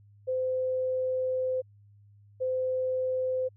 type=tone pair in turn; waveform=sine; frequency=514 / 514 Hz; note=C5 / C5; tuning=-31 / -31 cents; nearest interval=unison; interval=0 cents; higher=neither; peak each=-26 dBFS; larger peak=neither; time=0.27-1.62 / 2.4-3.49 s; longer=first; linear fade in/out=20 ms; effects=added 102 Hz sine -54 dBFS peak until 3.56 s